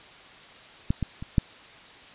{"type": "clicks", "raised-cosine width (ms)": 5, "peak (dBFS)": [-10, -14, -23, -6], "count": 4, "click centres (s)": [0.905, 1.027, 1.225, 1.382], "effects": ["white hiss -48 dBFS RMS until 2.14 s", "resampled to 8000 Hz"]}